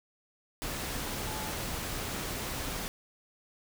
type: tone in noise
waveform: sine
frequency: 863 Hz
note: A5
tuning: 34 cents flat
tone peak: -42 dBFS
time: 1.27-1.51 s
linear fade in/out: 0 ms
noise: pink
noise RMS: -36 dBFS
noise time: 0.62-2.88 s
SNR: -9 dB
effects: none